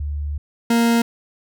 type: tone pair in turn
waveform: sine / 40% pulse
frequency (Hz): 73.1 / 232.9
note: D2 / A#3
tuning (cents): -7 / -1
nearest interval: octave + minor sixth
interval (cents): 2006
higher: second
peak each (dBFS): -22 / -13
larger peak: second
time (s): 0-0.38 / 0.7-1.02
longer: first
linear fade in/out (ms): 5
effects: none